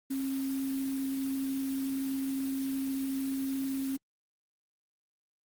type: tone in noise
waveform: sine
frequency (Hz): 269.2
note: C4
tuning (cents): +49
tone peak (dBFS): -30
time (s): 0.1-3.97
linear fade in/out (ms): 10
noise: white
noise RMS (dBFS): -45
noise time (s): 0.1-3.97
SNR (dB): +12
effects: Opus 32 kbps